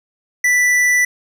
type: tone with tanh clipping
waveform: sine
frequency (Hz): 1975.5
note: B6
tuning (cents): 0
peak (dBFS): -13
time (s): 0.44-1.05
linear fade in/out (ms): 5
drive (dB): 14
effects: none